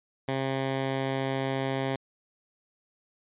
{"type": "tone", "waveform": "10% pulse", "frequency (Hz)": 134.2, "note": "C3", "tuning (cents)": 44, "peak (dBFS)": -19, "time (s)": [0.28, 1.96], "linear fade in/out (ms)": 5, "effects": ["resampled to 8000 Hz"]}